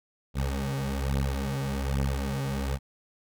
20% pulse beating tone pair, 67.5 / 68.7 Hz, C#2 / C#2, -45 / -15 cents, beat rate 1.2 Hz, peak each -25 dBFS, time 0.34-2.79 s, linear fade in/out 50 ms, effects none

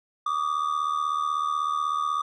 triangle ring-modulated tone, 1190 Hz, D6, 22 cents sharp, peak -19 dBFS, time 0.26-2.22 s, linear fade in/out 5 ms, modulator 38.1 Hz, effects resampled to 24000 Hz

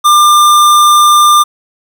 square tone, 1196 Hz, D6, 31 cents sharp, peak -4 dBFS, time 0.04-1.44 s, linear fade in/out 20 ms, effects none

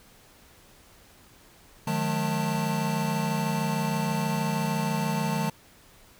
square tone cluster, 154.3 / 180.6 / 214.4 / 890 Hz, D#3 / F#3 / A3 / A5, -14 / -42 / -45 / +20 cents, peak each -30 / -33 / -31 / -33 dBFS, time 1.87-5.5 s, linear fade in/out 5 ms, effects pink hiss -55 dBFS RMS until 6.19 s

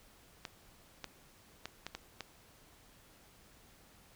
clicks, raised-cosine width 0.2 ms, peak -23 dBFS, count 6, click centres 0.452 / 1.043 / 1.656 / 1.866 / 1.95 / 2.207 s, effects pink hiss -62 dBFS RMS until 4.15 s

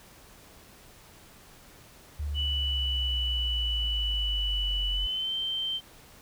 sine exponential sweep, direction down, 74.3 to 43.87 Hz, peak -29 dBFS, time 2.19-5.07 s, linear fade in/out 10 ms
sine tone with pitch glide, 2965 to 3120 Hz, F#7 to G7, +3 to -9 cents, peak -28 dBFS, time 2.34-5.81 s, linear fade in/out 50 ms, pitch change +88 cents, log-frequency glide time 4.9-5.35 s
effects pink hiss -53 dBFS RMS until 6.21 s

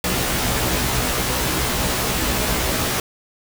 pink noise with comb filter, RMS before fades -21 dBFS, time 0.04-3 s, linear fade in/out 2 ms, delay 16 ms, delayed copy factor +1, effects none

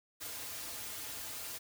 white noise with comb filter, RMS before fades -43 dBFS, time 0.2-1.59 s, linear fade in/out 20 ms, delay 5.3 ms, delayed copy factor -0.8, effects none

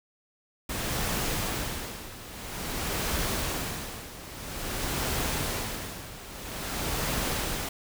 pink noise with tremolo, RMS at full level -29 dBFS, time 0.69-7.69 s, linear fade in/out 5 ms, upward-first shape sine, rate 0.5 Hz, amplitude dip 80%, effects none

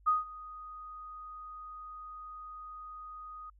sine tone with ADSR envelope, 1244.5 Hz, D#6, in tune, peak -22 dBFS, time 0.06-3.5 s, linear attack 21 ms, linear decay 160 ms, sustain -21 dB, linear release 6 ms, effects added 50 Hz sine -58 dBFS peak until 3.59 s

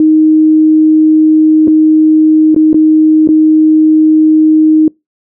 sine tone with dropouts, 311.9 Hz, D#4, 4 cents sharp, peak -3 dBFS, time 0-4.88 s, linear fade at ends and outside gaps 2 ms, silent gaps 1.674-1.679 / 2.546-2.562 / 2.731-2.743 / 3.275-3.288 s, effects noise-tail reverb RT60 0.2 s tail -26 dB re dry

